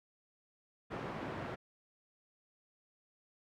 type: band-pass noise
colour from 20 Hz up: pink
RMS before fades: -42 dBFS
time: 0.9-1.56 s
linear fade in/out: 20 ms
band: 120 to 1600 Hz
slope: 12 dB/octave
effects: none